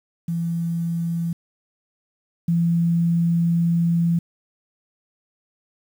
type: tone pair in turn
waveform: sine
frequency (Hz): 168.3 / 169.17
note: E3 / E3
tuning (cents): +36 / +45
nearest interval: unison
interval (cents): 9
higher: second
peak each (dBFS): -21 / -16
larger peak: second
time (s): 0.28-1.33 / 2.48-4.19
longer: second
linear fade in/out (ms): 5
effects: 8-bit